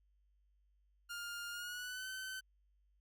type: tone with pitch glide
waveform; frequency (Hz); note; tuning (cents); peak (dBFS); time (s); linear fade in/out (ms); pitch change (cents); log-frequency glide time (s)
sawtooth; 1409 to 1527.7; F6 to G6; +15 to -45; -39; 1.09-2.41; 20; +140; 1.5-2.08
effects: added 50 Hz sine -70 dBFS peak until 3 s